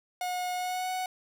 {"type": "tone with pitch glide", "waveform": "45% pulse", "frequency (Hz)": [724, 740.9], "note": ["F#5", "F#5"], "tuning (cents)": [-38, 2], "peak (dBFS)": -30, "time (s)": [0.21, 1.06], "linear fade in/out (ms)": 2, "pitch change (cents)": 40, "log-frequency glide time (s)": [0.54, 0.9], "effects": []}